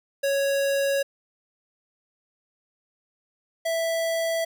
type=tone pair in turn; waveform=square; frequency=554.4 / 659.3 Hz; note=C#5 / E5; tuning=0 / 0 cents; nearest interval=minor third; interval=300 cents; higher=second; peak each=-22 / -24 dBFS; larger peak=first; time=0.23-1.03 / 3.65-4.45 s; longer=neither; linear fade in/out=10 ms; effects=none

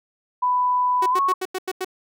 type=tone with pitch glide; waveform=sine; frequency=994 to 1102.9 Hz; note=B5 to C#6; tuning=+11 to -9 cents; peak=-17 dBFS; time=0.42-1.34 s; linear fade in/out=10 ms; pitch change=+180 cents; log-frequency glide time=1.11-1.18 s
type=tone bursts; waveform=sawtooth; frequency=373.5 Hz; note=F#4; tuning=16 cents sharp; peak=-20 dBFS; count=7; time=1.02-1.847 s; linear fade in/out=5 ms; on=41 ms; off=90 ms
effects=none

